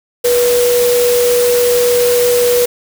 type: tone in noise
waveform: sine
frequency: 485.9 Hz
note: B4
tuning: 28 cents flat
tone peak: -9 dBFS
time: 0.24-2.66 s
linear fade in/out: 10 ms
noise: white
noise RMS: -19 dBFS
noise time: 0.24-2.66 s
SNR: +7 dB
effects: none